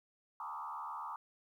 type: tone with frequency modulation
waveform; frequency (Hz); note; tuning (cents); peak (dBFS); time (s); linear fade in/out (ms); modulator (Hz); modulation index
sine; 1058; C6; +19; -40; 0.4-1.16; 2; 73.8; 2.9
effects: 12-bit

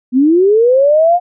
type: linear sweep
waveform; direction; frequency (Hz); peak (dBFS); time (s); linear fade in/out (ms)
sine; up; 240.6 to 721; -6; 0.12-1.2; 50
effects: none

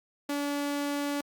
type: tone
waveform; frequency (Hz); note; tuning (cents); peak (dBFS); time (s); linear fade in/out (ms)
sawtooth; 286.9; D4; -40; -25; 0.29-1.21; 5
effects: Opus 48 kbps

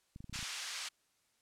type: clicks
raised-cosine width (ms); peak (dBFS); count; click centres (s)
5; -36; 8; 0.161 / 0.205 / 0.243 / 0.296 / 0.328 / 0.358 / 0.391 / 0.428
type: band-pass noise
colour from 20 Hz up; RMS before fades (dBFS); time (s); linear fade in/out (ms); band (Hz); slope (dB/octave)
white; -42; 0.33-0.89; 10; 1300 to 6000; 12
effects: white hiss -75 dBFS RMS until 1.41 s + low-pass 10000 Hz 12 dB/octave

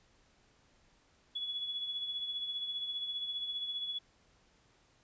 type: tone with tremolo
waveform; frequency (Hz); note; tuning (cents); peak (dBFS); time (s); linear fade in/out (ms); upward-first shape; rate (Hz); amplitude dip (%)
sine; 3392; G#7; +36; -33; 1.35-3.99; 10; triangle; 15; 55
effects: pink hiss -68 dBFS RMS until 5.03 s + resampled to 16000 Hz

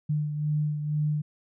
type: beating tone pair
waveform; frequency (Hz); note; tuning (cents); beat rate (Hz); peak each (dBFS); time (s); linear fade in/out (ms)
sine; 150 / 152.1; D3 / D#3; +37 / -39; 2.1; -25 / -34; 0.09-1.22; 10
effects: none

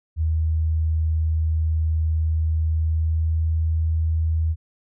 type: tone with pitch glide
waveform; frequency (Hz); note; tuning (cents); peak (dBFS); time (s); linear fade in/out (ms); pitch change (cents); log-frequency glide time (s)
sine; 79.5 to 80.28; D#2 to E2; +38 to -45; -18; 0.16-4.56; 50; +17; 2.72-3.35
effects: none

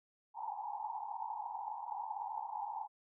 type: band-pass noise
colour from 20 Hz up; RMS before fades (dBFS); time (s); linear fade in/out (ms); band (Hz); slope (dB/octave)
white; -42; 0.34-2.88; 50; 800 to 930; 96
effects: none

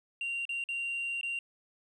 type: tone with dropouts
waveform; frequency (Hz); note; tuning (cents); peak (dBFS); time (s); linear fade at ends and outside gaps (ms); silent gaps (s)
sine; 2766; F7; -17; -30; 0.21-1.39; 2; 0.453-0.492 / 0.64-0.688 / 1.212-1.231
effects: tanh soft clip ceiling -30 dBFS + 12-bit

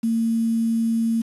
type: tone with quantisation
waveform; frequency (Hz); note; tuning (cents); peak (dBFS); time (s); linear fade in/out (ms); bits
sine; 227.8; A#3; -40; -18; 0.03-1.22; 10; 7
effects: resampled to 32000 Hz

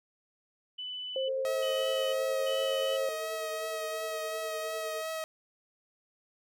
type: tone bursts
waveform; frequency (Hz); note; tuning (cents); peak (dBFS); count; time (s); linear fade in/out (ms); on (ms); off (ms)
sine; 2995; F#7; +20; -36; 3; 0.78-2.97; 10; 510; 330
type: tone with pitch glide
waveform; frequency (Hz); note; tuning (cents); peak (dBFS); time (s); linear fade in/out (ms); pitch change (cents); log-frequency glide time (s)
sine; 529 to 535.5; C5 to C5; +19 to +40; -29; 1.16-3.09; 2; +21; 2.24-2.61
type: tone with tremolo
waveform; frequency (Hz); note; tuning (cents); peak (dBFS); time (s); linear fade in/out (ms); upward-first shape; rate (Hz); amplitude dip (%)
sine; 449; A4; +35; -37; 1.27-5.02; 5; triangle; 9.8; 75
type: tone with vibrato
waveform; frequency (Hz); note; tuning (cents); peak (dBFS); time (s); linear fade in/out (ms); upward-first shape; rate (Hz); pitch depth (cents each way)
sawtooth; 636; D#5; +38; -30; 1.45-5.24; 0; triangle; 2.8; 21
effects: none

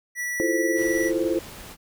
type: tone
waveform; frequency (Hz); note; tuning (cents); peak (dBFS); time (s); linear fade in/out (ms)
square; 1950; B6; -23; -27; 0.15-1.12; 50
type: chord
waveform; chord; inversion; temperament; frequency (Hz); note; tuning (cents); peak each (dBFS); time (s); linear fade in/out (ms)
sine; F major seventh; third; equal; 329.6 / 349.2 / 440 / 523.3; E4 / F4 / A4 / C5; 0 / 0 / 0 / 0; -25 / -26 / -29 / -27; 0.4-1.39; 0
type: noise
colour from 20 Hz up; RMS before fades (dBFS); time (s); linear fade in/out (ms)
pink; -41; 0.75-1.77; 50
effects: none

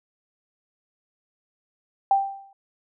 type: tone with exponential decay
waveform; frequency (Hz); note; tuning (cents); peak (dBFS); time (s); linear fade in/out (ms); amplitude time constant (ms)
sine; 786; G5; +4; -13; 2.11-2.53; 2; 91
effects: none

